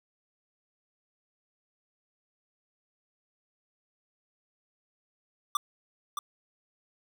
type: tone with echo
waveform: square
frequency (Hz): 1174.7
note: D6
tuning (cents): 0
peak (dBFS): -25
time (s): 5.55-5.57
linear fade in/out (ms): 2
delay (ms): 620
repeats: 1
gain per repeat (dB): -7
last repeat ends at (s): 6.19
effects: 10-bit